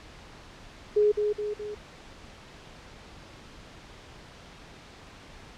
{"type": "tone with echo", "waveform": "sine", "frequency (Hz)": 418.6, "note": "G#4", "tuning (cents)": 14, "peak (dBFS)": -18, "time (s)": [0.96, 1.12], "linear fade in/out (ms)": 10, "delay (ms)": 210, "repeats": 3, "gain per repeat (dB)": -5, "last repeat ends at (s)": 1.75, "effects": ["pink hiss -48 dBFS RMS until 5.57 s", "low-pass 5000 Hz 12 dB/octave"]}